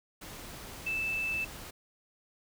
sine tone in noise, 2637 Hz, E7, in tune, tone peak -30 dBFS, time 0.86-1.45 s, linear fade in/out 10 ms, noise pink, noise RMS -45 dBFS, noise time 0.21-1.71 s, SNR +12 dB, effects none

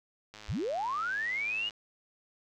click train, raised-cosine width 0.2 ms, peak -30 dBFS, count 146, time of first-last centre 0.34-1.708 s, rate 106 Hz
sine linear sweep, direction up, 33.67 to 2932 Hz, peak -30 dBFS, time 0.48-1.7 s, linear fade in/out 20 ms
effects none

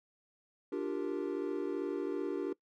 triangle chord, G minor seventh, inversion second, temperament equal with one note detuned, 293.7 / 349.2 / 392 / 464.6 Hz, D4 / F4 / G4 / Bb4, 0 / 0 / 0 / -6 cents, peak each -36 / -37 / -36 / -39 dBFS, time 0.72-2.53 s, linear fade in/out 5 ms, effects noise-tail reverb RT60 0.1 s tail -21 dB re dry

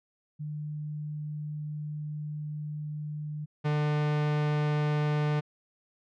sine / 45% pulse tone pair in turn, 150.4 / 149.36 Hz, D3 / D3, +42 / +30 cents, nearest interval unison, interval 12 cents, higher first, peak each -33 / -25 dBFS, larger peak second, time 0.39-3.46 / 3.64-5.41 s, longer first, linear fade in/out 20 ms, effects low-pass 3000 Hz 12 dB/octave

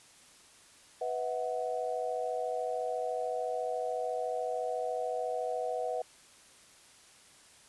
sine chord, B suspended fourth, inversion none, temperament equal with one note detuned, 493.9 / 646.1 / 740 Hz, B4 / E5 / F#5, 0 / -35 / 0 cents, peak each -35 / -36 / -36 dBFS, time 1.01-6.02 s, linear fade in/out 5 ms, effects white hiss -58 dBFS RMS until 7.68 s + resampled to 24000 Hz

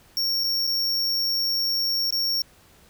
square tone with dropouts, 5510 Hz, F8, 24 cents flat, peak -22 dBFS, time 0.17-2.42 s, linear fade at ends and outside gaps 1 ms, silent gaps 0.437-0.441 / 0.669-0.674 / 2.106-2.125 s, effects pink hiss -55 dBFS RMS until 2.89 s

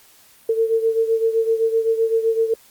sine beating tone pair, 449.4 / 457.2 Hz, A4 / A#4, +37 / -34 cents, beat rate 7.8 Hz, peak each -17 / -22 dBFS, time 0.49-2.54 s, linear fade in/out 5 ms, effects white hiss -51 dBFS RMS until 2.7 s + Opus 48 kbps

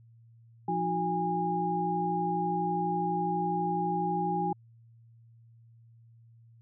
sine tone cluster, 173.7 / 313.7 / 365.8 / 818 Hz, F3 / D#4 / F#4 / G#5, -9 / +14 / -20 / -26 cents, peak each -33 / -38 / -35 / -29 dBFS, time 0.68-4.53 s, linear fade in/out 5 ms, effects added 115 Hz sine -54 dBFS peak until 6.61 s

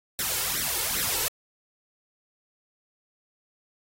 white noise with flanger, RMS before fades -27 dBFS, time 0.19-1.28 s, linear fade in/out 0 ms, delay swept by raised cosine 0.51 to 2.31 ms, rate 2.5 Hz, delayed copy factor +0.9, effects AAC 48 kbps

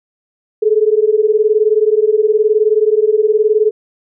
sine beating tone pair, 420 / 439 Hz, G#4 / A4, +19 / -4 cents, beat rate 19 Hz, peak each -12 dBFS, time 0.62-3.71 s, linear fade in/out 10 ms, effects none

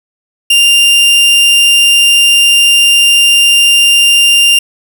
40% pulse tone, 2794 Hz, F7, in tune, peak -3 dBFS, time 0.5-4.59 s, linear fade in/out 5 ms, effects none

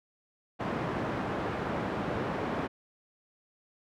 pink band-pass noise, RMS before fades -33 dBFS, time 0.59-2.68 s, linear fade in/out 20 ms, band 130 to 1400 Hz, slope 12 dB/octave, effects none

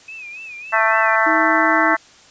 sine tone with vibrato, 2517 Hz, D#7, 19 cents sharp, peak -31 dBFS, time 0.08-1.16 s, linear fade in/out 5 ms, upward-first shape sine, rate 3.6 Hz, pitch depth 100 cents each way
harmonic tone, 221.5 Hz, A3, 12 cents sharp, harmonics 3 / 4 / 5 / 6 / 7 / 8 / 9, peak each -21 / -21 / -21 / -21 / -21 / -21 / -21 dBFS, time 0.72-1.97 s, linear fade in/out 20 ms
sine tone, 317.5 Hz, D#4, 35 cents sharp, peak -21 dBFS, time 1.26-1.95 s, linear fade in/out 10 ms
effects white hiss -47 dBFS RMS until 2.3 s + resampled to 16000 Hz

